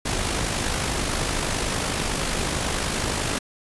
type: noise with amplitude modulation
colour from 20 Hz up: pink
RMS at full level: -23 dBFS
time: 0.05-3.39 s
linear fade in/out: 10 ms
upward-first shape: sine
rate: 50.9 Hz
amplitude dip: 45%
effects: resampled to 24000 Hz